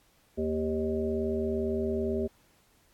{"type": "harmonic tone with a mistuned harmonic", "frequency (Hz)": 77.78, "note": "D#2", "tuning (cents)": 0, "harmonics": [1, 3, 5, 7, 8], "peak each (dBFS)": [-36, -32, -30, -40, -37], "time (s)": [0.37, 2.28], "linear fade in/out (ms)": 20, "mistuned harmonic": 5, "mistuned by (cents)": 15, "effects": ["pink hiss -65 dBFS RMS until 2.93 s", "AAC 64 kbps"]}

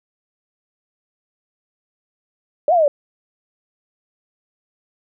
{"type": "exponential two-way sweep", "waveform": "sine", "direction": "up then down", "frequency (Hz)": [556, 740, 556], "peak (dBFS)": -11, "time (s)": [2.68, 2.88], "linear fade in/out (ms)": 2, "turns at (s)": 2.73, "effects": []}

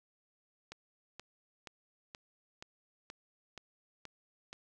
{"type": "click train", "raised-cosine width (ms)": 0.2, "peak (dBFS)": -28, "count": 9, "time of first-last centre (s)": [0.72, 4.53], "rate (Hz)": 2.1, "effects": []}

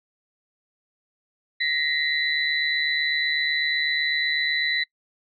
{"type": "tone cluster", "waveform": "sine", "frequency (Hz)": [1891, 2039, 3977], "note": ["A#6", "C7", "B7"], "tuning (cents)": [24, -45, 11], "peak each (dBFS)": -26, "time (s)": [1.6, 4.84], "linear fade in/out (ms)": 10, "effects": ["noise-tail reverb RT60 0.1 s tail -24 dB re dry"]}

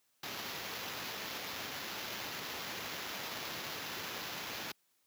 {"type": "noise with sample-and-hold", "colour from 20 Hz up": "white", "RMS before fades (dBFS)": -42, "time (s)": [0.23, 4.72], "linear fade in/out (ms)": 5, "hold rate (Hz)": 8820, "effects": ["white hiss -75 dBFS RMS until 5.06 s", "high-pass 100 Hz 12 dB/octave"]}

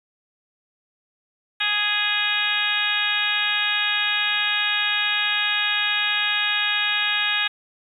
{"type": "harmonic tone", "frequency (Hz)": 415.3, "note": "G#4", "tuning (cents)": 0, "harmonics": [2, 3, 4, 5, 6, 7, 8, 9], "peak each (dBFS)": [-34, -33, -25, -31, -25, -29, -28, -27], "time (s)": [1.6, 7.48], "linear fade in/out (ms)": 10, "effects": ["9-bit"]}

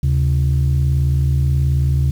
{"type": "tone pair together", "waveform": "sine", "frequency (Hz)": [75.2, 133.82], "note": ["D2", "C3"], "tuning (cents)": [42, 39], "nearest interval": "minor seventh", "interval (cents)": 997, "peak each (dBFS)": -14, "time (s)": [0.03, 2.11], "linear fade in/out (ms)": 5, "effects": ["tanh soft clip ceiling -9 dBFS", "7-bit"]}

